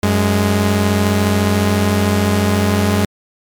sawtooth tone pair together, 93.97 / 207.7 Hz, F#2 / G#3, +27 / 0 cents, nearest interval octave + major second, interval 1373 cents, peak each -11 dBFS, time 0.03-3.05 s, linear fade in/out 0 ms, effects MP3 96 kbps

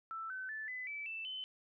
sine tone with pitch steps, 1326 / 1523.2 / 1749.7 / 2010 / 2309 / 2652 / 3046 Hz, E6 / F#6 / A6 / B6 / D7 / E7 / F#7, +10 / +50 / -10 / +30 / -30 / +10 / +50 cents, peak -40 dBFS, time 0.11-1.44 s, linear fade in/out 0 ms, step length 190 ms, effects none

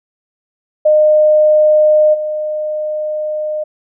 sine tone with level steps, 611 Hz, D#5, 32 cents flat, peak -6 / -16 dBFS, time 0.85-3.64 s, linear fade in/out 10 ms, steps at 2.13 s, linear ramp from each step 20 ms, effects none

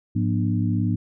sine tone cluster, 106.1 / 178.3 / 241.3 / 298.1 Hz, G#2 / F3 / B3 / D4, +38 / +36 / -40 / +26 cents, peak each -22 / -26 / -26 / -29 dBFS, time 0.15-0.96 s, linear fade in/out 10 ms, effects none

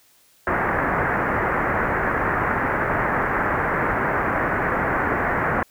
white low-pass noise, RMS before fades -22 dBFS, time 0.47-5.63 s, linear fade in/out 2 ms, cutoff 1900 Hz, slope 48 dB/octave, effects white hiss -57 dBFS RMS until 5.7 s

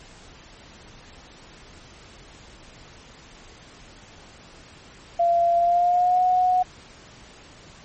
sine tone with pitch glide, 687 to 732.1 Hz, F5 to F#5, -29 to -19 cents, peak -16 dBFS, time 5.19-6.63 s, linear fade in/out 10 ms, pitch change +110 cents, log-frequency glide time 5.57-6.22 s, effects pink hiss -47 dBFS RMS until 7.84 s + MP3 32 kbps

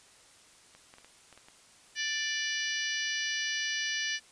clicks, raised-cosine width 0.3 ms, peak -36 dBFS, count 7, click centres 0.75 / 0.939 / 0.984 / 1.046 / 1.327 / 1.376 / 1.485 s
harmonic tone, 587.3 Hz, D5, in tune, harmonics 3 / 4 / 5 / 6 / 7 / 8 / 9 / 10, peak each -34 / -39 / -37 / -43 / -43 / -41 / -43 / -39 dBFS, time 1.95-4.2 s, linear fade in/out 50 ms
effects white hiss -58 dBFS RMS until 4.31 s + resampled to 22050 Hz

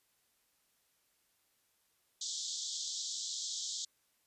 white band-pass noise, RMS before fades -40 dBFS, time 2.21-3.85 s, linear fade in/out 5 ms, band 3300 to 7600 Hz, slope 96 dB/octave, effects white hiss -75 dBFS RMS until 4.26 s + resampled to 32000 Hz

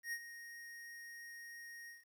square tone with ADSR envelope, 1867 Hz, A#6, 2 cents sharp, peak -38 dBFS, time 0.03-2.05 s, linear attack 95 ms, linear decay 59 ms, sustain -12 dB, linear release 170 ms, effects 12-bit

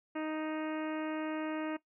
harmonic tone, 311.3 Hz, D#4, 1 cent sharp, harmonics 1 / 2 / 3 / 4 / 5 / 6 / 7 / 8 / 9, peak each -35 / -41 / -45 / -47 / -49 / -51 / -52 / -53 / -54 dBFS, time 0.15-1.77 s, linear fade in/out 10 ms, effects noise-tail reverb RT60 0.1 s tail -17 dB re dry

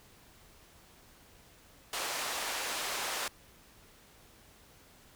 pink band-pass noise, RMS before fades -36 dBFS, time 1.93-3.28 s, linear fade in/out 2 ms, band 660 to 11000 Hz, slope 12 dB/octave, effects pink hiss -59 dBFS RMS until 5.15 s

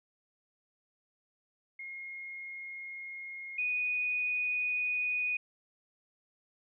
sine tone pair in turn, 2147 / 2478 Hz, C7 / D#7, +44 / -8 cents, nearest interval major second, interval 248 cents, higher second, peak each -40 / -29 dBFS, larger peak second, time 1.79-3.58 / 3.58-5.37 s, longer neither, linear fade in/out 5 ms, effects none

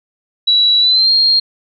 sine tone with pitch glide, 3918 to 4224 Hz, B7 to C8, -15 to +16 cents, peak -8 dBFS, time 0.47-1.4 s, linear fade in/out 10 ms, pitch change +131 cents, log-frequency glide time 0.8-1.11 s, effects none

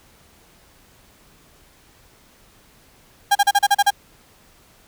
35% pulse tone bursts, 808 Hz, G#5, 48 cents flat, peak -10 dBFS, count 8, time 3.31-3.906 s, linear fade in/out 10 ms, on 43 ms, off 36 ms, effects pink hiss -53 dBFS RMS until 4.87 s

